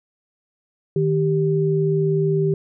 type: tone pair together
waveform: sine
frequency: 155.56 / 391.7 Hz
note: D#3 / G4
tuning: 0 / -1 cents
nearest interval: octave + major third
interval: 1599 cents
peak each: -19 dBFS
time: 0.96-2.54 s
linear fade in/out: 2 ms
effects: none